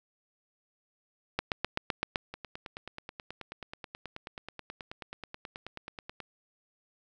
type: two click trains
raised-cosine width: 0.3 ms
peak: -12 / -24 dBFS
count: 7 / 37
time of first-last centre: 1.39-2.158 / 2.34-6.203 s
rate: 7.81 / 9.32 Hz
effects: none